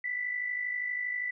sine tone pair together, 1975.5 / 2028 Hz, B6 / B6, 0 / +45 cents, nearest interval unison, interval 45 cents, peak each -31 / -39 dBFS, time 0.04-1.31 s, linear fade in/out 5 ms, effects none

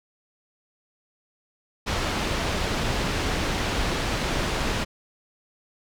pink low-pass noise, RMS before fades -26 dBFS, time 1.86-4.85 s, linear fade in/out 20 ms, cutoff 5000 Hz, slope 12 dB/octave, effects none

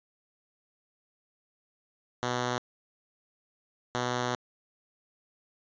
5% pulse tone bursts at uneven times, 123.47 Hz, B2, in tune, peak -17 dBFS, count 2, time 2.23-2.58 / 3.95-4.35 s, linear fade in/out 0 ms, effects resampled to 16000 Hz

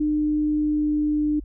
sine tone with pitch glide, 301.6 to 299.7 Hz, D4 to D4, +46 to +35 cents, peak -19 dBFS, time 0-1.4 s, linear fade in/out 10 ms, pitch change -11 cents, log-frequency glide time 0.57-0.93 s, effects added 50 Hz sine -35 dBFS peak until 1.44 s

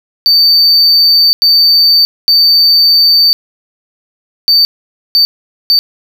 triangle tone bursts at uneven times, 4583 Hz, D8, 43 cents flat, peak -3 dBFS, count 6, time 0.26-1.33 / 1.42-2.05 / 2.28-3.33 / 4.48-4.65 / 5.15-5.25 / 5.7-5.79 s, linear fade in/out 0 ms, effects none

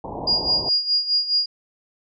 white low-pass noise, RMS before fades -31 dBFS, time 0.04-0.69 s, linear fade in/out 2 ms, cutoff 1000 Hz, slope 96 dB/octave
sine tone with tremolo, 4850 Hz, D#8, 45 cents flat, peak -15 dBFS, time 0.27-1.46 s, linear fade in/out 5 ms, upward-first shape sine, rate 4.8 Hz, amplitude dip 75%
effects none

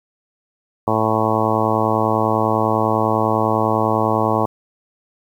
harmonic tone, 110 Hz, A2, in tune, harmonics 1 / 2 / 3 / 4 / 5 / 6 / 7 / 8 / 9 / 10, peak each -24 / -24 / -24 / -24 / -24 / -24 / -24 / -24 / -24 / -24 dBFS, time 0.87-4.46 s, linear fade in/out 5 ms, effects 8-bit

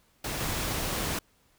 pink noise with level steps, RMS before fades -33 / -31 dBFS, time 0.24-1.19 s, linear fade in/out 5 ms, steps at 0.4 s, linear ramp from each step 10 ms, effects pink hiss -66 dBFS RMS until 1.58 s

